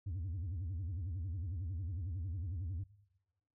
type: tone with vibrato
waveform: sine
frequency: 88.9 Hz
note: F2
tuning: 31 cents sharp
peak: -34 dBFS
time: 0.06-2.84 s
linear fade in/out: 10 ms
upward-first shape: sine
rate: 11 Hz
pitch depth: 230 cents each way
effects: noise-tail reverb RT60 1.0 s tail -21 dB re dry + tanh soft clip ceiling -36 dBFS